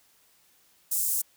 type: high-pass noise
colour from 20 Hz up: pink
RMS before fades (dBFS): -27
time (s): 0.91-1.22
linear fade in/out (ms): 10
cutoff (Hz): 7900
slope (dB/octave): 24
effects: white hiss -63 dBFS RMS until 1.36 s